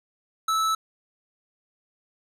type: tone with hard clipping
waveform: sine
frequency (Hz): 1309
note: E6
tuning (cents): -13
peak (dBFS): -23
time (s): 0.48-0.75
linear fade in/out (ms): 5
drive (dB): 15
effects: none